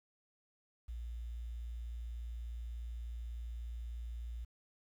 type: tone with quantisation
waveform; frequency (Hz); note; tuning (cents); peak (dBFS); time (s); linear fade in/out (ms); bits
sine; 58.27; A#1; 0; -40; 0.88-4.45; 10; 11
effects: none